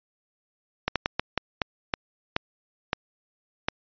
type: slowing click train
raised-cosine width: 0.3 ms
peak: -7 dBFS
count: 10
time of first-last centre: 0.88-3.685 s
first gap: 77 ms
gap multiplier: 1.33
effects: resampled to 11025 Hz